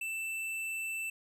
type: tone with hard clipping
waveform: sine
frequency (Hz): 2659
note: E7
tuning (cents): +14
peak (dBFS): -36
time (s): 0.01-1.1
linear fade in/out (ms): 5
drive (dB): 11
effects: none